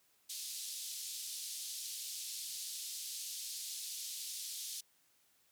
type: band-pass noise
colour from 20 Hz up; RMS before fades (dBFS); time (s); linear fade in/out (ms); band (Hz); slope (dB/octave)
pink; -44; 0.29-4.81; 10; 3800 to 13000; 24
effects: white hiss -72 dBFS RMS until 5.51 s + high-pass 60 Hz 12 dB/octave